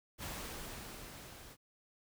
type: noise with level ramp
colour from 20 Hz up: pink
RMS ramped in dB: -42 to -54 dBFS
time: 0.18-1.57 s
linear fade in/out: 50 ms
effects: none